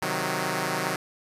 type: chord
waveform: 5% pulse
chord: C diminished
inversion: none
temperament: equal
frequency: 130.81 / 155.56 / 185 Hz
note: C3 / Eb3 / Gb3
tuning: 0 / 0 / 0 cents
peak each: -21 / -19 / -18 dBFS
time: 0.02-0.96 s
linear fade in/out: 2 ms
effects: resampled to 32000 Hz